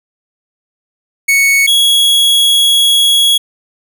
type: tone pair in turn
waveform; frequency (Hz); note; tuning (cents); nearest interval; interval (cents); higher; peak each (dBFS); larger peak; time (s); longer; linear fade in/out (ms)
45% pulse; 2217 / 3334; C#7 / G#7; 0 / +6; perfect fifth; 706; second; -7; neither; 1.28-1.67 / 1.67-3.38; second; 10
effects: none